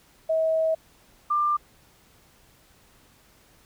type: tone pair in turn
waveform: sine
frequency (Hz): 642 / 1191.1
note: E5 / D6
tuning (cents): -46 / +24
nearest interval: major seventh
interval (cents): 1070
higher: second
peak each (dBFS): -20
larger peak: neither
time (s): 0.29-0.75 / 1.3-1.57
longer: first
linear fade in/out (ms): 10
effects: pink hiss -58 dBFS RMS until 3.65 s